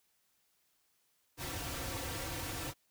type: noise with comb filter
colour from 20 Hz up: pink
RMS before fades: -40 dBFS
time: 1.37-2.74 s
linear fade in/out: 50 ms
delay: 4.8 ms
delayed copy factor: -1
effects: white hiss -75 dBFS RMS until 2.9 s